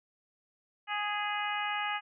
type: harmonic tone with a mistuned harmonic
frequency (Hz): 415.3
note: G#4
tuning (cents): 0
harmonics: 2 / 3 / 4 / 5 / 6 / 7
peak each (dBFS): -35 / -37 / -38 / -39 / -40 / -40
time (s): 0.87-2.01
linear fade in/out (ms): 50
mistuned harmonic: 5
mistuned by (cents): -18
effects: none